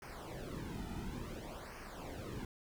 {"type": "noise with flanger", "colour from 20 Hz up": "brown", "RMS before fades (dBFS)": -45, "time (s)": [0.02, 2.45], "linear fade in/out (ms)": 2, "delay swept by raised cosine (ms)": [0.26, 1.86], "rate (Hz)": 0.57, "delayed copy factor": -0.8, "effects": []}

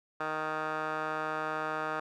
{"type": "tone with band-pass filter", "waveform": "15% pulse", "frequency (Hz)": 155.56, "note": "D#3", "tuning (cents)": 0, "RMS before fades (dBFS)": -34, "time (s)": [0.2, 2], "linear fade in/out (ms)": 5, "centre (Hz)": 1100, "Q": 6.6, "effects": []}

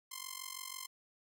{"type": "tone with amplitude modulation", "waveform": "5% pulse", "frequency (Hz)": 1046.5, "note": "C6", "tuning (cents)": 0, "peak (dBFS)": -27, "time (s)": [0.11, 0.87], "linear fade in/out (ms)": 10, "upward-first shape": "sine", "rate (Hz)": 46.1, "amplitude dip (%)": 90, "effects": []}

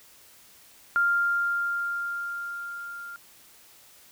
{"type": "tone with level ramp", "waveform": "sine", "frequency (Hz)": 1396.9, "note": "F6", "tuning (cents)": 0, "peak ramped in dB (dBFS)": [-19, -37], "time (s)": [0.96, 3.16], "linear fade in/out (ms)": 0, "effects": ["white hiss -54 dBFS RMS until 4.11 s"]}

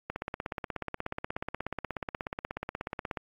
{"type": "click train", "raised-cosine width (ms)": 0.5, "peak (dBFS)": -18, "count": 52, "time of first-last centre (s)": [0.1, 3.172], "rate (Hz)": 16.6, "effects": ["AAC 64 kbps"]}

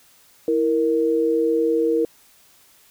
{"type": "tone pair together", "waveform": "sine", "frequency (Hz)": [327.3, 466.1], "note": ["E4", "A#4"], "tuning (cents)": [-12, 0], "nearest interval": "tritone", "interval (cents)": 612, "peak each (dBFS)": [-21, -18], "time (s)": [0.48, 2.05], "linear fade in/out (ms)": 2, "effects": ["white hiss -54 dBFS RMS until 2.9 s"]}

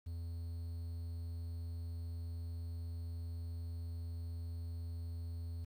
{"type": "tone with quantisation", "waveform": "triangle", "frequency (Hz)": 84.1, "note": "E2", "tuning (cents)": 35, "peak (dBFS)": -38, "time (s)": [0.06, 5.65], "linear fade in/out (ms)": 10, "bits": 11, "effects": []}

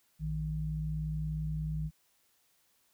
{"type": "tone pair together", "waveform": "sine", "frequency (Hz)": [58.62, 155.2], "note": ["A#1", "D#3"], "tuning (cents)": [10, -4], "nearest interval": "octave + perfect fourth", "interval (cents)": 1686, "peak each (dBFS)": [-37, -33], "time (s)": [0.19, 1.91], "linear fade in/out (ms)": 50, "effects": ["white hiss -71 dBFS RMS until 2.93 s"]}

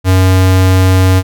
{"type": "tone", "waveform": "square", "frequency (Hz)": 93.4, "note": "F#2", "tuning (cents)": 17, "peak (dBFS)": -6, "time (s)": [0.04, 1.23], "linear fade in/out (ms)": 50, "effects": []}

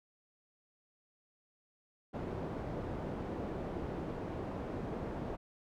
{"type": "low-pass noise", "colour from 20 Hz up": "white", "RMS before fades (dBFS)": -40, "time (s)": [2.13, 5.37], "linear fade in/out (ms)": 20, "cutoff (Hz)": 470, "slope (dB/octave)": 12, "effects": []}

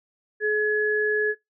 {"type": "tone pair together", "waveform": "sine", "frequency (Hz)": [425, 1695], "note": ["G#4", "G#6"], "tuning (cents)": [40, 35], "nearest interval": "2 octaves", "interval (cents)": 2395, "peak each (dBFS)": -23, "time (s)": [0.4, 1.35], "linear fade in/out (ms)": 50, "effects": ["noise-tail reverb RT60 0.2 s tail -25 dB re dry"]}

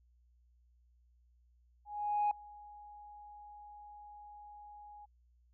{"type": "tone with ADSR envelope", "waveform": "sine", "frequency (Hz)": 830.6, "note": "G#5", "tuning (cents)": 0, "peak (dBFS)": -26, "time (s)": [1.85, 5.06], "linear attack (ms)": 460, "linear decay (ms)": 3, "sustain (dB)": -24, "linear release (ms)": 16, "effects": ["tanh soft clip ceiling -25 dBFS", "added 60 Hz sine -65 dBFS peak until 5.53 s"]}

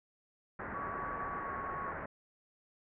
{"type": "low-pass noise", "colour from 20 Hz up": "white", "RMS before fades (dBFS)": -42, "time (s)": [0.59, 2.06], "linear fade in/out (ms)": 5, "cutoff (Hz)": 1800, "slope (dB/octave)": 48}
{"type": "tone with pitch glide", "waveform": "sine", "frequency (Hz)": [1132, 1108.7], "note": ["C#6", "C#6"], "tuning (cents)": [36, 0], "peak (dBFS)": -39, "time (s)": [0.74, 1.92], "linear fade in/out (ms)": 5, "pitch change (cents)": -36, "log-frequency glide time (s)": [1.37, 1.49]}
{"effects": []}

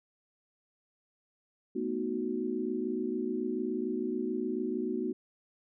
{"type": "chord", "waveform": "sine", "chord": "B dominant seventh", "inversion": "third", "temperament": "equal", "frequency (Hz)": [220, 246.9, 311.1, 370], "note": ["A3", "B3", "D#4", "F#4"], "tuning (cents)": [0, 0, 0, 0], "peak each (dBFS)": [-38, -35, -37, -34], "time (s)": [1.75, 5.13], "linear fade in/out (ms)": 10, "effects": []}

